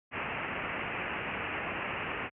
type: low-pass noise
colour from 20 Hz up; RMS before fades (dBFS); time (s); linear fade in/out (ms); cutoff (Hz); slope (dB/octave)
white; -36; 0.11-2.3; 50; 2800; 96
effects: high-pass 60 Hz 12 dB/octave